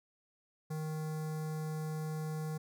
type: tone with notch filter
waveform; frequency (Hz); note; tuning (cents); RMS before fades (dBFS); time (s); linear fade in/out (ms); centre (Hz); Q
square; 155.8; D#3; +3; -38; 0.7-2.58; 10; 2900; 0.68
effects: none